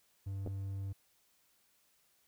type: tone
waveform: triangle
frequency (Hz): 97.6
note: G2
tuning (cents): -7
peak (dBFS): -35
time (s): 0.26-0.93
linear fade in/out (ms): 10
type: clicks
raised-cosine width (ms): 2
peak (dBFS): -29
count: 2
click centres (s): 0.463 / 0.474
effects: white hiss -72 dBFS RMS until 2.27 s